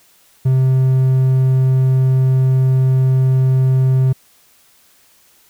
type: tone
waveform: triangle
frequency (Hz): 130.81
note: C3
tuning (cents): 0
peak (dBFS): -8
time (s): 0.45-4.13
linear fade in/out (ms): 10
effects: white hiss -52 dBFS RMS until 5.49 s